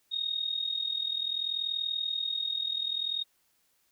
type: tone with amplitude modulation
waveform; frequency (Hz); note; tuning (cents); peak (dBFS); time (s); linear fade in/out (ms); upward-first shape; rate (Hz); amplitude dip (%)
sine; 3729; A#7; 0; -26; 0.11-3.24; 20; sine; 40.6; 75
effects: white hiss -71 dBFS RMS until 3.91 s